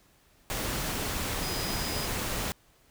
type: tone in noise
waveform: sine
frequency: 4978 Hz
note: D#8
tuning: in tune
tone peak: -38 dBFS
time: 1.43-2.06 s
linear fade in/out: 0 ms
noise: pink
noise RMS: -32 dBFS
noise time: 0.5-2.52 s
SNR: -9 dB
effects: pink hiss -63 dBFS RMS until 2.9 s